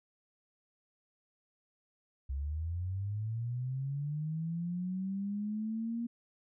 sine linear sweep, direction up, 65.5 to 236.9 Hz, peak -33 dBFS, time 2.29-6.07 s, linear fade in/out 10 ms, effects none

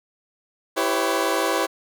20% pulse chord, C# half-diminished seventh, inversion first, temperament equal with one note detuned, 329.6 / 392 / 503.1 / 554.4 Hz, E4 / G4 / B4 / C#5, 0 / 0 / +32 / 0 cents, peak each -21 dBFS, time 0.76-1.67 s, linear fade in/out 20 ms, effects none

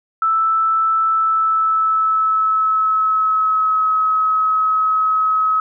sine tone with pitch glide, 1318.5 to 1280.2 Hz, E6 to D#6, 0 to +49 cents, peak -13 dBFS, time 0.22-5.6 s, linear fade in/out 2 ms, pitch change -51 cents, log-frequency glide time 1.07-3.9 s, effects none

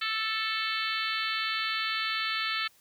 harmonic tone, 440.2 Hz, A4, 1 cent sharp, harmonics 3 / 4 / 5 / 6 / 7 / 8 / 9 / 10, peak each -34 / -35 / -36 / -37 / -37 / -38 / -39 / -39 dBFS, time 0.01-2.68 s, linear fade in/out 10 ms, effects white hiss -62 dBFS RMS until 2.8 s

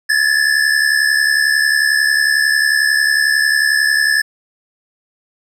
square tone pair together, 1693.9 / 1765 Hz, G#6 / A6, +34 / +5 cents, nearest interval minor second, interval 71 cents, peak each -15 dBFS, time 0.09-4.22 s, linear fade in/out 10 ms, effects low-pass 11000 Hz 12 dB/octave

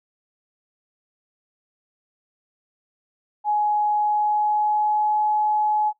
sine tone with pitch glide, 839 to 848.3 Hz, G#5 to G#5, +17 to +36 cents, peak -18 dBFS, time 3.44-5.93 s, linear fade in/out 50 ms, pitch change +19 cents, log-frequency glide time 3.94-5.21 s, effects noise-tail reverb RT60 0.1 s tail -17 dB re dry

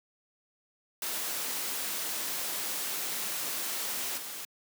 white noise with level steps, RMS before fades -34 / -40 dBFS, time 1.02-4.45 s, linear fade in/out 2 ms, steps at 4.17 s, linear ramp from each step 10 ms, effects high-pass 200 Hz 12 dB/octave

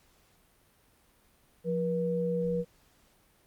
sine tone pair together, 174.93 / 481.8 Hz, F3 / B4, +3 / -43 cents, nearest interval octave + tritone, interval 1754 cents, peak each -31 / -29 dBFS, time 1.64-2.65 s, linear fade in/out 50 ms, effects pink hiss -65 dBFS RMS until 3.46 s + Opus 48 kbps

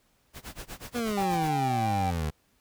pink noise with tremolo, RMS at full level -39 dBFS, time 0.33-1.52 s, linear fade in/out 50 ms, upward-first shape sine, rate 8.2 Hz, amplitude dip 95%
25% pulse exponential sweep, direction down, 246.9 to 73.42 Hz, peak -24 dBFS, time 0.94-2.31 s, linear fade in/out 20 ms
triangle tone with vibrato, 785 Hz, G5, 2 cents sharp, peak -25 dBFS, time 1.17-2.11 s, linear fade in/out 10 ms, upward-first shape square, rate 2.9 Hz, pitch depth 15 cents each way
effects pink hiss -68 dBFS RMS until 2.6 s

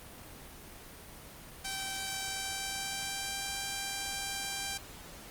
5% pulse tone with pitch glide, 777 to 789.2 Hz, G5 to G5, -16 to +11 cents, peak -23 dBFS, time 1.64-4.78 s, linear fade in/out 10 ms, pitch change +27 cents, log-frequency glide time 2.23-3.53 s, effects pink hiss -49 dBFS RMS until 5.3 s + Opus 24 kbps

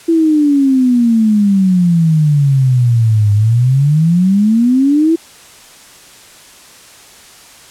sine exponential two-way sweep, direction down then up, 335.7 to 101.9 to 335.7 Hz, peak -7 dBFS, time 0.08-5.16 s, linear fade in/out 10 ms, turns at 3.33 s, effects white hiss -39 dBFS RMS until 7.7 s + low-pass 10000 Hz 12 dB/octave

